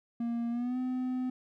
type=tone with pitch glide; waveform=triangle; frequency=234.5 to 254.3 Hz; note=A#3 to C4; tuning=+11 to -49 cents; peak=-28 dBFS; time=0.2-1.3 s; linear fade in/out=5 ms; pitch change=+140 cents; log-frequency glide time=0.5-0.78 s; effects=none